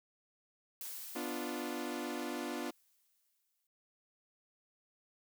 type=noise with exponential decay; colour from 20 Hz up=blue; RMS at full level=-43 dBFS; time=0.81-3.67 s; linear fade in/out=1 ms; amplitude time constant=620 ms
type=chord; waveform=sawtooth; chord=B diminished; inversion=none; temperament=equal; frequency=246.9 / 293.7 / 349.2 Hz; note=B3 / D4 / F4; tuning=0 / 0 / 0 cents; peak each=-38 dBFS; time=1.15-2.71 s; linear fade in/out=10 ms
effects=none